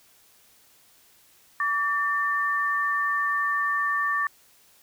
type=tone pair together; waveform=sine; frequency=1150 / 1794.2 Hz; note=D6 / A6; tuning=-37 / +33 cents; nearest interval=minor sixth; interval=770 cents; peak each=-25 dBFS; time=1.6-4.27 s; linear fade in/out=2 ms; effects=white hiss -58 dBFS RMS until 4.82 s